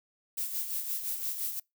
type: noise with tremolo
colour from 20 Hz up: violet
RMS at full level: -32 dBFS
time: 0.37-1.6 s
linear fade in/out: 10 ms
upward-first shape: sine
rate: 5.8 Hz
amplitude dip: 55%
effects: noise-tail reverb RT60 0.2 s tail -26 dB re dry